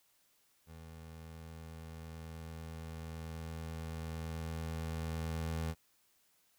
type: tone with level ramp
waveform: 25% pulse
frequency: 81 Hz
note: E2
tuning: 30 cents flat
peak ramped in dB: -46 to -31 dBFS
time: 0.66-5.75 s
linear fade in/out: 50 ms
effects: white hiss -72 dBFS RMS until 6.58 s